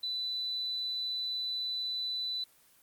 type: tone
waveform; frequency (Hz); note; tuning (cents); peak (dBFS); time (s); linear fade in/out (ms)
sine; 3988; B7; +16; -32; 0.03-2.44; 5
effects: white hiss -63 dBFS RMS until 2.82 s + Opus 24 kbps